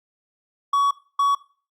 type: tone bursts at uneven times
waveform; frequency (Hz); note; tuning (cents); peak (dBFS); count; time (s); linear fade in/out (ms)
triangle; 1125; C#6; +25; -14; 2; 0.73-0.91 / 1.19-1.35; 5
effects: noise-tail reverb RT60 0.4 s tail -18 dB re dry + Opus 48 kbps